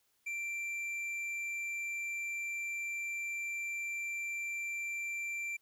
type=tone with tanh clipping; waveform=sine; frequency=2354 Hz; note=D7; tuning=3 cents sharp; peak=-37 dBFS; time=0.26-5.57 s; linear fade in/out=10 ms; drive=7 dB; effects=white hiss -75 dBFS RMS until 5.61 s

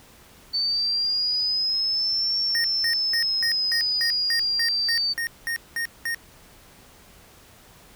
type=linear two-way sweep; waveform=sine; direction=up then down; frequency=4518 to 5460 to 4567 Hz; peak=-21 dBFS; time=0.53-5.14 s; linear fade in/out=20 ms; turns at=2.38 s
type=tone bursts; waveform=square; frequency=1851 Hz; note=A#6; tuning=13 cents flat; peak=-25 dBFS; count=13; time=2.55-6.146 s; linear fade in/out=0 ms; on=92 ms; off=200 ms
effects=pink hiss -51 dBFS RMS until 7.95 s

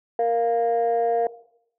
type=tone pair together; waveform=sine; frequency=466.2 / 698.5 Hz; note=A#4 / F5; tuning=0 / 0 cents; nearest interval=perfect fifth; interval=700 cents; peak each=-20 dBFS; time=0.19-1.27 s; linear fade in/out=2 ms; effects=noise-tail reverb RT60 0.7 s tail -18 dB re dry + tanh soft clip ceiling -14 dBFS

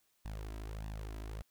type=tone with flanger; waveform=sawtooth; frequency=53.1 Hz; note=G#1; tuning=39 cents sharp; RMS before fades=-43 dBFS; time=0.25-1.42 s; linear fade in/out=0 ms; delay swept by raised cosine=1.1 to 3.1 ms; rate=1.6 Hz; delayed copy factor=+0.75; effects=white hiss -75 dBFS RMS until 1.5 s

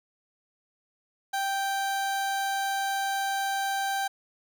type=tone; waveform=30% pulse; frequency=784 Hz; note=G5; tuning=in tune; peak=-24 dBFS; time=1.33-4.08 s; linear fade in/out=10 ms; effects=none

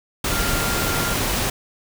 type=tone in noise; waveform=sine; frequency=1395 Hz; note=F6; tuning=2 cents flat; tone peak=-28 dBFS; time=0.31-1.14 s; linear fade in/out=5 ms; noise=pink; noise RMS=-22 dBFS; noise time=0.24-1.5 s; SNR=-9 dB; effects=none

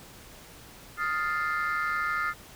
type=chord; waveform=sine; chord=F dominant seventh; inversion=third; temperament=equal; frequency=1244.5 / 1396.9 / 1760 / 2093 Hz; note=Eb6 / F6 / A6 / C7; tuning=0 / 0 / 0 / 0 cents; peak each=-29 / -29 / -33 / -34 dBFS; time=0.97-2.34 s; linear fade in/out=50 ms; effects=tanh soft clip ceiling -21 dBFS + pink hiss -49 dBFS RMS until 2.55 s

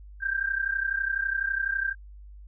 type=tone pair together; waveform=sine; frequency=1568 / 1600 Hz; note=G6 / G6; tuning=0 / +35 cents; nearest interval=unison; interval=35 cents; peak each=-28 dBFS; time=0.2-1.95 s; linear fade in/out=50 ms; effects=added 50 Hz sine -43 dBFS peak until 2.47 s

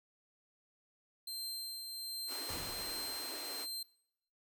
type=tone with tremolo; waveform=sawtooth; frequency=4140 Hz; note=C8; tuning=19 cents flat; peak=-36 dBFS; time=1.27-3.83 s; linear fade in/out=5 ms; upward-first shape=triangle; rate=1.3 Hz; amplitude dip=40%
type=high-pass noise; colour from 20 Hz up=pink; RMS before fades=-47 dBFS; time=2.27-3.67 s; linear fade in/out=50 ms; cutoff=260 Hz; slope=96 dB/octave
type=noise with exponential decay; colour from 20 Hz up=pink; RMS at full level=-42 dBFS; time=2.49-3.78 s; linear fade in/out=1 ms; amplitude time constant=280 ms
effects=noise-tail reverb RT60 0.8 s tail -23 dB re dry

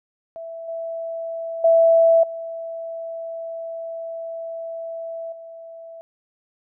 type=tone with level steps; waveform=sine; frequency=661 Hz; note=E5; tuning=5 cents sharp; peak=-31 / -26 / -11 / -28 / -36 dBFS; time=0.36-6.01 s; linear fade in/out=0 ms; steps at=0.68 / 1.64 / 2.23 / 5.32 s; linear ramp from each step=5 ms; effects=none

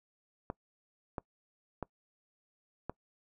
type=clicks; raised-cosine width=1 ms; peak=-22 dBFS; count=4; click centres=0.501 / 1.182 / 1.827 / 2.896 s; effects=noise-tail reverb RT60 0.1 s tail -24 dB re dry

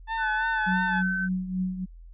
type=tone with vibrato; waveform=30% pulse; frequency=880 Hz; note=A5; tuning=in tune; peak=-24 dBFS; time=0.07-1.03 s; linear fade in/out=50 ms; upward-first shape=sine; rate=3 Hz; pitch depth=46 cents each way
type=tone with pitch glide; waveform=sine; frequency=1501 to 1530.8 Hz; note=F#6 to G6; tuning=+24 to -42 cents; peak=-26 dBFS; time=0.17-1.29 s; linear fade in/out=50 ms; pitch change=+34 cents; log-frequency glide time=0.49-1.12 s
type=tone with tremolo; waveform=sine; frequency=185 Hz; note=F#3; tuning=in tune; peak=-23 dBFS; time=0.66-1.86 s; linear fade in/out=20 ms; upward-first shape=triangle; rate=3.4 Hz; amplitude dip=70%
effects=added 42 Hz sine -43 dBFS peak until 2.13 s + resampled to 8000 Hz

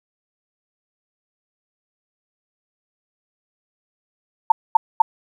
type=tone bursts; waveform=sine; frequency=896 Hz; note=A5; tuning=31 cents sharp; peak=-6 dBFS; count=3; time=4.5-5.02 s; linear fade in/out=5 ms; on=20 ms; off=230 ms; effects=8-bit

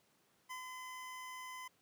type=tone with ADSR envelope; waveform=25% pulse; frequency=1019 Hz; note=C6; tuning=46 cents flat; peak=-39 dBFS; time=0.49-1.68 s; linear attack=21 ms; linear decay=110 ms; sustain=-3 dB; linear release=6 ms; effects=pink hiss -73 dBFS RMS until 1.81 s + high-pass 150 Hz 12 dB/octave

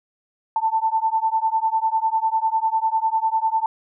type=beating tone pair; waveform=sine; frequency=884 / 894 Hz; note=A5 / A5; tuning=+8 / +27 cents; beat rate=10 Hz; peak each=-21 dBFS; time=0.56-3.66 s; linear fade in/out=2 ms; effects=none

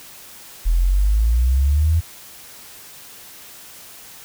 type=exponential sweep; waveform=sine; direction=up; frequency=40.14 to 84.3 Hz; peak=-13 dBFS; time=0.65-2.01 s; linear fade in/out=20 ms; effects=white hiss -41 dBFS RMS until 4.24 s

